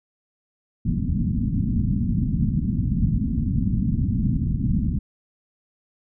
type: low-pass noise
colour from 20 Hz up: white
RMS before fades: -22 dBFS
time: 0.85-4.99 s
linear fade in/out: 10 ms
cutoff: 240 Hz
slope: 48 dB/octave
effects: none